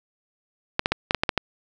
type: clicks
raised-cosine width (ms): 0.3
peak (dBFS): -4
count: 8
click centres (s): 0.794 / 0.859 / 0.92 / 1.109 / 1.147 / 1.235 / 1.292 / 1.377
effects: none